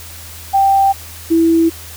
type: tone pair in turn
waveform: sine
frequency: 784 / 329.6 Hz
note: G5 / E4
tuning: 0 / 0 cents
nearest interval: octave + minor third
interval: 1500 cents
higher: first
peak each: -8 dBFS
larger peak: neither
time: 0.53-0.93 / 1.3-1.7 s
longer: neither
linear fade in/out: 20 ms
effects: added 82 Hz sine -35 dBFS peak until 1.96 s + white hiss -34 dBFS RMS until 1.96 s